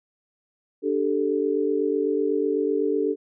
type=chord; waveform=sine; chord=D suspended fourth; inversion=none; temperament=equal; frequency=293.7 / 392 / 440 Hz; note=D4 / G4 / A4; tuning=0 / 0 / 0 cents; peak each=-26 / -25 / -24 dBFS; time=0.82-3.16 s; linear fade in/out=50 ms; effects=none